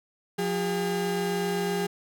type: tone pair together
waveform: 35% pulse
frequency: 178.42 / 404.6 Hz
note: F3 / G#4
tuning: +37 / -45 cents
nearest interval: octave + major second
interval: 1418 cents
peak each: -28 / -26 dBFS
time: 0.38-1.87 s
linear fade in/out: 10 ms
effects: none